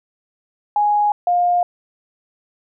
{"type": "tone pair in turn", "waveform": "sine", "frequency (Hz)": [830.6, 707.2], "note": ["G#5", "F5"], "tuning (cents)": [0, 22], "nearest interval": "minor third", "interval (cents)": 278, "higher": "first", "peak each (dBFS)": [-13, -13], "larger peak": "neither", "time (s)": [[0.76, 1.12], [1.27, 1.63]], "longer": "neither", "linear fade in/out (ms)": 2, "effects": []}